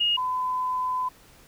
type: tone pair in turn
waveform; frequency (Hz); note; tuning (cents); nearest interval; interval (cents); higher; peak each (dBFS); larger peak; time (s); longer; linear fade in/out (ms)
sine; 2861 / 1011.5; F7 / B5; +41 / +41; octave + tritone; 1800; first; -20 / -24; first; 0-0.17 / 0.17-1.09; second; 10
effects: pink hiss -54 dBFS RMS until 1.47 s